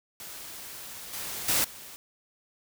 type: noise with level steps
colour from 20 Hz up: white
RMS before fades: -42 / -36 / -25 / -45 dBFS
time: 0.2-1.96 s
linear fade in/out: 0 ms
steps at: 1.13 / 1.48 / 1.64 s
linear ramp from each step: 5 ms
effects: none